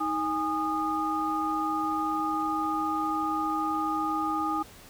sine tone cluster, 315.3 / 822 / 1230 Hz, D#4 / G#5 / D#6, +23 / -18 / -20 cents, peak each -31 / -31 / -29 dBFS, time 0-4.63 s, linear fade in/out 10 ms, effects pink hiss -50 dBFS RMS until 4.89 s

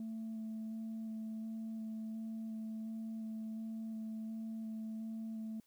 sine tone with vibrato, 221.5 Hz, A3, 12 cents sharp, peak -38 dBFS, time 0-5.6 s, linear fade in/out 2 ms, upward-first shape square, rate 1.4 Hz, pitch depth 9 cents each way, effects tanh soft clip ceiling -38 dBFS + white hiss -74 dBFS RMS until 5.66 s

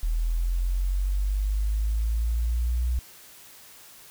sine linear sweep, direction up, 39.6 to 61.74 Hz, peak -22 dBFS, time 0.03-2.99 s, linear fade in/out 0 ms, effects white hiss -49 dBFS RMS until 4.1 s

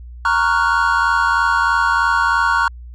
triangle chord, Gb major seventh, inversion first, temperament equal, 932.3 / 1108.7 / 1396.9 / 1480 Hz, Bb5 / Db6 / F6 / Gb6, 0 / 0 / 0 / 0 cents, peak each -17 dBFS, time 0.25-2.68 s, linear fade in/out 2 ms, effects added 60 Hz sine -32 dBFS peak until 2.94 s + resampled to 22050 Hz

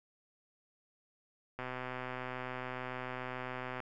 click train, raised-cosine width 0.5 ms, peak -25 dBFS, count 282, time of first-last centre 1.59-3.803 s, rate 127 Hz, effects none

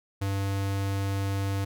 square tone, 98.3 Hz, G2, 5 cents sharp, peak -27 dBFS, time 0.21-1.65 s, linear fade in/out 10 ms, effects none

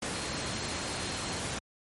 sine tone in noise, 4221 Hz, C8, 14 cents sharp, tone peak -44 dBFS, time 0.14-1.39 s, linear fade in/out 5 ms, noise pink, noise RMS -34 dBFS, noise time 0.02-1.59 s, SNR -13 dB, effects high-pass 80 Hz 12 dB/octave + MP3 48 kbps

